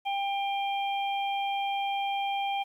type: harmonic tone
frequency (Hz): 795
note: G5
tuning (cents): +24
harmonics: 1 / 3 / 4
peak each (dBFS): -28 / -37 / -38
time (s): 0.05-2.64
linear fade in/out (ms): 20
effects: 10-bit